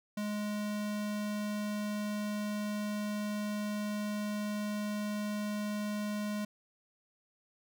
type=tone; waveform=square; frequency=208.8 Hz; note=G#3; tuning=10 cents sharp; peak=-34 dBFS; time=0.17-6.45 s; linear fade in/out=5 ms; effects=none